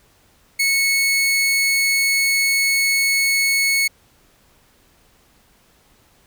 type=tone; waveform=sawtooth; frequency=2202 Hz; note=C#7; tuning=12 cents flat; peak=-12 dBFS; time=0.59-3.88 s; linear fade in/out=10 ms; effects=pink hiss -56 dBFS RMS until 6.26 s